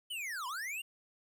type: linear two-way sweep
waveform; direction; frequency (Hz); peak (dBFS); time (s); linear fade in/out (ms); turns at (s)
square; down then up; 3072 to 948 to 2872; -38; 0.1-0.82; 10; 0.47
effects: 12-bit